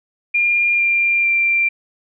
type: tone with pitch steps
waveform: sine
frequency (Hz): 2406 / 2385 / 2365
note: D7 / D7 / D7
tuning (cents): +41 / +26 / +12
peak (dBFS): -13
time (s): 0.34-1.69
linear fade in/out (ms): 10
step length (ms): 450
effects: none